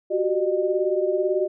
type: tone cluster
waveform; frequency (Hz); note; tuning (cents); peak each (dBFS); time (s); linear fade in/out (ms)
sine; 365.5 / 383.6 / 608; F#4 / G4 / D#5; -21 / -37 / -40; -24; 0.1-1.48; 20
effects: none